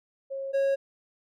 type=tone pair in turn; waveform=sine / triangle; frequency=543 / 548 Hz; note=C#5 / C#5; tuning=-36 / -20 cents; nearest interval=unison; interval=16 cents; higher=second; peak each=-31 / -20 dBFS; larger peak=second; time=0.3-0.53 / 0.53-0.76 s; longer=neither; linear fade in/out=20 ms; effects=none